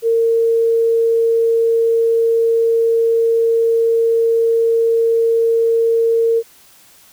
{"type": "tone", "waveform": "sine", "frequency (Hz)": 458, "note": "A#4", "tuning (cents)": -31, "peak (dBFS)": -11, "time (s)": [0.02, 6.43], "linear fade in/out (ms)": 50, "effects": ["white hiss -47 dBFS RMS until 7.12 s"]}